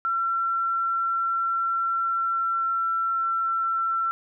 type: tone with pitch glide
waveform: sine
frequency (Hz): 1355 to 1346.4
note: E6 to E6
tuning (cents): +47 to +36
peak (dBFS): -22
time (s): 0.05-4.11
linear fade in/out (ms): 0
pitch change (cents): -11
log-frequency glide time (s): 1.89-3.67
effects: none